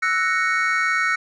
triangle chord, F# dominant seventh, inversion third, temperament equal, 1318.5 / 1480 / 1864.7 / 2217 Hz, E6 / F#6 / A#6 / C#7, 0 / 0 / 0 / 0 cents, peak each -22 dBFS, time 0.02-1.16 s, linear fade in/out 10 ms, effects resampled to 22050 Hz

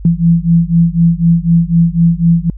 sine beating tone pair, 166.4 / 170.4 Hz, E3 / F3, +17 / -42 cents, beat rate 4 Hz, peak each -10 dBFS, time 0.05-2.5 s, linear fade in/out 2 ms, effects added 50 Hz sine -25 dBFS peak until 2.57 s

